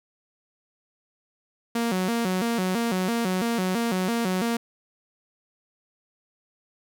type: tone with vibrato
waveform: sawtooth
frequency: 207.7 Hz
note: G#3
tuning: in tune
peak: -19 dBFS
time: 1.75-4.57 s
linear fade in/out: 5 ms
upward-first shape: square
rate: 3 Hz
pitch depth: 200 cents each way
effects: none